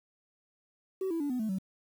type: tone with pitch steps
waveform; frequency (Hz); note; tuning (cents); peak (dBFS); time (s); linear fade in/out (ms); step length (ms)
sine; 380 / 330.8 / 288 / 250.7 / 218.3 / 190; F#4 / E4 / D4 / B3 / A3 / F#3; +46 / +6 / -34 / +26 / -13 / +46; -28; 1.01-1.586; 5; 96
effects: tanh soft clip ceiling -26 dBFS + 9-bit